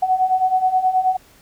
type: beating tone pair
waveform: sine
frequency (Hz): 740 / 749.4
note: F#5 / F#5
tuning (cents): 0 / +22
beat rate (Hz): 9.4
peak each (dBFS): -20 / -16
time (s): 0.02-1.17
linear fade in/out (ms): 10
effects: pink hiss -51 dBFS RMS until 1.41 s